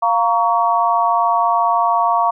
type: chord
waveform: sine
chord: Bb minor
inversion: second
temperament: equal with one note detuned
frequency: 698.5 / 932.3 / 1124.2 Hz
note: F5 / Bb5 / Db6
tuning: 0 / 0 / +24 cents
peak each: -17 dBFS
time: 0.02-2.31 s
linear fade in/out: 10 ms
effects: none